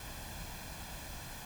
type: noise with comb filter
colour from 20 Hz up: pink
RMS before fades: -45 dBFS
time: 0-1.45 s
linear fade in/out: 2 ms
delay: 1.2 ms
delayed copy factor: +0.55
effects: none